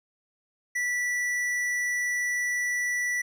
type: tone with tanh clipping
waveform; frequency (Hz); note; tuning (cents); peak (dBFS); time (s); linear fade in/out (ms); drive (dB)
triangle; 1961; B6; -13; -27; 0.75-3.22; 10; 15
effects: none